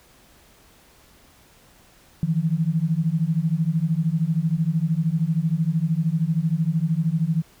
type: beating tone pair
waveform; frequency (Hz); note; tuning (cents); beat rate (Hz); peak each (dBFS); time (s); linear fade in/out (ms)
sine; 155.56 / 168.56; D#3 / E3; 0 / +39; 13; -22; 2.23-7.42; 0
effects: pink hiss -54 dBFS RMS until 7.6 s